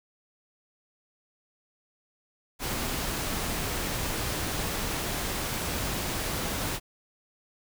pink noise, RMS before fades -31 dBFS, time 2.59-6.8 s, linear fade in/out 50 ms, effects none

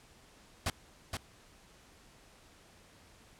pink noise with echo, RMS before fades -32 dBFS, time 0.66-0.7 s, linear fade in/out 2 ms, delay 470 ms, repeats 1, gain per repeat -5 dB, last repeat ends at 1.17 s, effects pink hiss -60 dBFS RMS until 3.39 s + low-pass 10000 Hz 12 dB/octave

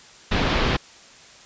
pink low-pass noise, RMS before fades -21 dBFS, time 0.31-0.77 s, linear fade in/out 10 ms, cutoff 4200 Hz, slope 24 dB/octave, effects white hiss -47 dBFS RMS until 1.45 s + resampled to 16000 Hz

